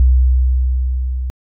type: tone with level ramp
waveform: sine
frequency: 63.6 Hz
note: C2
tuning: 48 cents flat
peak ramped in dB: -5 to -18 dBFS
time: 0-1.3 s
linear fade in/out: 0 ms
effects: tanh soft clip ceiling -3 dBFS